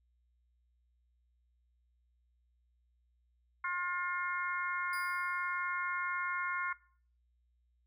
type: harmonic tone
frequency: 355.8 Hz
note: F4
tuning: 32 cents sharp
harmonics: 3 / 4 / 5 / 6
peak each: -37 / -37 / -44 / -39 dBFS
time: 3.64-6.73 s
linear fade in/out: 5 ms
type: tone with exponential decay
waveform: 20% pulse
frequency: 4898 Hz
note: D#8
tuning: 28 cents flat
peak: -39 dBFS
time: 4.93-5.72 s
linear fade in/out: 1 ms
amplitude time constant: 170 ms
effects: noise-tail reverb RT60 0.5 s tail -21 dB re dry + added 60 Hz sine -70 dBFS peak until 7.86 s